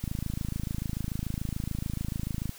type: click train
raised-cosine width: 5 ms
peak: -19 dBFS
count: 67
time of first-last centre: 0.04-2.494 s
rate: 26.9 Hz
effects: white hiss -49 dBFS RMS until 2.58 s